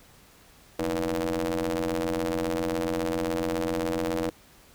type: ring-modulated tone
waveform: sawtooth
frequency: 87.31 Hz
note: F2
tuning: in tune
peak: -19 dBFS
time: 0.79-4.3 s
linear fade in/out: 5 ms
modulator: 401 Hz
effects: pink hiss -55 dBFS RMS until 4.74 s